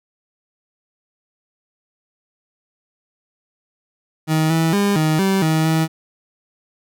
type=tone with pitch steps; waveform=30% pulse; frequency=157.4 / 162.7 / 201.9 / 156.2 / 193.1 / 158.4 / 160.2 Hz; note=D#3 / E3 / G#3 / D#3 / G3 / D#3 / E3; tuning=+20 / -22 / -49 / +7 / -26 / +31 / -49 cents; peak=-12 dBFS; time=4.27-5.88 s; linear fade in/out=50 ms; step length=230 ms; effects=none